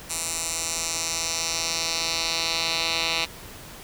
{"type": "tone with band-pass filter sweep", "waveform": "10% pulse", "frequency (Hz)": 164.81, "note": "E3", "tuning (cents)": 0, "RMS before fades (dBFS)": -27, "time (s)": [0.09, 3.26], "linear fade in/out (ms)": 20, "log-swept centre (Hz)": [8400, 3500], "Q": 2, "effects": ["pink hiss -42 dBFS RMS until 3.83 s"]}